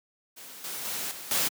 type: noise with level steps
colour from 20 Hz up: white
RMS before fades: -45 / -36 / -33 / -41 / -26 dBFS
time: 0.36-1.49 s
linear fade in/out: 20 ms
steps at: 0.64 / 0.85 / 1.11 / 1.31 s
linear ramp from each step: 2 ms
effects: high-pass 150 Hz 12 dB/octave